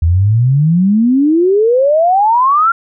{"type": "exponential sweep", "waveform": "sine", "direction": "up", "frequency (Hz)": [79, 1400], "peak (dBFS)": -7, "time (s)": [0.02, 2.72], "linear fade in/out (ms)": 5, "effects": []}